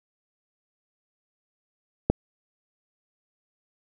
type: click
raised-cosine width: 2 ms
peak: -5 dBFS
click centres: 2.1 s
effects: none